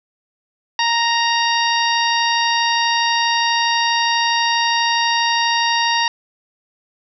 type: harmonic tone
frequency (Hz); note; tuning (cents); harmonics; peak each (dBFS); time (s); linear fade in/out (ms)
932.3; A#5; 0; 1 / 2 / 3 / 4 / 5 / 6; -18 / -21 / -23 / -24 / -25 / -26; 0.79-6.08; 2
effects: none